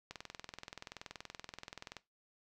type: click train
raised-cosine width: 0.2 ms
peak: -27 dBFS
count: 40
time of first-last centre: 0.11-1.967 s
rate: 21 Hz
effects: noise-tail reverb RT60 0.2 s tail -17 dB re dry

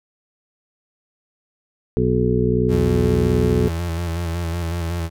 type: harmonic tone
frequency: 61.6 Hz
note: B1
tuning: 4 cents flat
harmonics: 1 / 2 / 3 / 4 / 6 / 7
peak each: -25 / -21 / -23 / -23 / -23 / -21 dBFS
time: 1.97-3.68 s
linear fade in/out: 0 ms
type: tone with vibrato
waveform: 35% pulse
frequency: 84.7 Hz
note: E2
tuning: 48 cents sharp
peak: -20 dBFS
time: 2.68-5.1 s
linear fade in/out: 50 ms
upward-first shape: square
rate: 5.4 Hz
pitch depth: 38 cents each way
effects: none

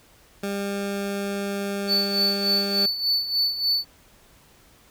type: tone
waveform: 20% pulse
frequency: 199.8 Hz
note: G3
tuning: 33 cents sharp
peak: -21 dBFS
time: 0.43-2.86 s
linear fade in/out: 5 ms
type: tone with tremolo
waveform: triangle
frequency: 4486 Hz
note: C#8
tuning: 20 cents sharp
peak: -17 dBFS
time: 1.87-3.85 s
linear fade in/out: 50 ms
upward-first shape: sine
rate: 3.4 Hz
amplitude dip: 70%
effects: pink hiss -55 dBFS RMS until 4.9 s

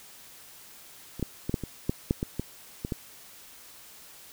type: clicks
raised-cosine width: 3 ms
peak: -24 / -14 / -16 / -12 / -20 / -12 / -10 / -15 / -16 / -18 / -16 dBFS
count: 11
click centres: 1.196 / 1.227 / 1.495 / 1.542 / 1.637 / 1.895 / 2.109 / 2.229 / 2.396 / 2.849 / 2.922 s
effects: white hiss -50 dBFS RMS until 4.32 s

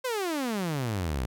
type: exponential sweep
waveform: sawtooth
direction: down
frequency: 531 to 58.27 Hz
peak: -24 dBFS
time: 0.04-1.26 s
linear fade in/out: 10 ms
effects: none

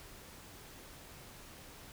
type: silence
effects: pink hiss -53 dBFS RMS until 1.92 s

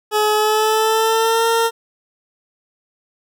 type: tone with pitch glide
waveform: 20% pulse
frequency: 424.9 to 458 Hz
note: G#4 to A#4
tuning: +40 to -31 cents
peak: -9 dBFS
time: 0.11-1.71 s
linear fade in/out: 50 ms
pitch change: +129 cents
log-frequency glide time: 0.33-1.47 s
effects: none

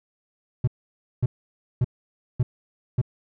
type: tone bursts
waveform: triangle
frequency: 123.47 Hz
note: B2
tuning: in tune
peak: -15 dBFS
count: 5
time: 0.64-3.015 s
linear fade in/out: 5 ms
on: 35 ms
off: 550 ms
effects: none

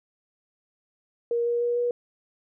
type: tone with pitch steps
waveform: sine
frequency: 471.4 / 475.2 / 479.1 / 483 Hz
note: A#4 / A#4 / A#4 / B4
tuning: +19 / +33 / +47 / -39 cents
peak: -22 dBFS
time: 1.31-1.91 s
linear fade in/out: 2 ms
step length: 150 ms
effects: none

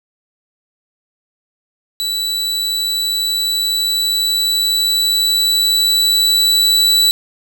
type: tone with level ramp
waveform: 40% pulse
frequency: 3951 Hz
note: B7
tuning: in tune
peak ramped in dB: -16 to -8 dBFS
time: 2-7.11 s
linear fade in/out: 0 ms
effects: none

